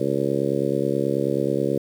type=harmonic tone; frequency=69.3 Hz; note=C#2; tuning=in tune; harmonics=2 / 3 / 4 / 5 / 6 / 7 / 8; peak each=-29 / -29 / -28 / -26 / -27 / -27 / -29 dBFS; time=0-1.78 s; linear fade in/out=5 ms; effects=8-bit